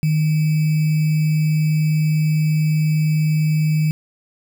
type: tone with sample-and-hold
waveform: sine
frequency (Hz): 154.8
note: D#3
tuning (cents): -9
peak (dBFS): -14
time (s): 0.03-3.91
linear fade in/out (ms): 0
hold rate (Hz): 2450
effects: none